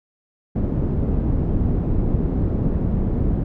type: low-pass noise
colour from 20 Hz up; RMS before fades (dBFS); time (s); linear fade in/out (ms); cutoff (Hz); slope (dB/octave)
pink; -20; 0.55-3.44; 10; 290; 12
effects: none